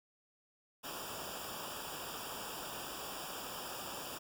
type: noise with comb filter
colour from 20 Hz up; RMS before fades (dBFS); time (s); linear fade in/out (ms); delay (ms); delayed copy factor
pink; -44; 0.83-4.19; 20; 0.48; -0.9
effects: none